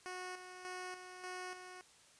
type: tone with tremolo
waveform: 10% pulse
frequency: 365.9 Hz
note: F#4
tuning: 19 cents flat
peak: -35 dBFS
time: 0.06-1.81 s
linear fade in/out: 0 ms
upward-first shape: square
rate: 1.7 Hz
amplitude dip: 55%
effects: white hiss -64 dBFS RMS until 2.19 s + resampled to 22050 Hz